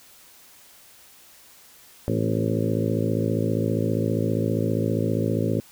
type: harmonic tone with a mistuned harmonic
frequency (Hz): 55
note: A1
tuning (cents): 0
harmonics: 2 / 3 / 4 / 5 / 6 / 7 / 8 / 9 / 10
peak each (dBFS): -26 / -28 / -29 / -30 / -31 / -31 / -32 / -33 / -33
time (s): 2.08-5.6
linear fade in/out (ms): 0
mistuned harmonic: 5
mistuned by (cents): -48
effects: white hiss -51 dBFS RMS until 5.71 s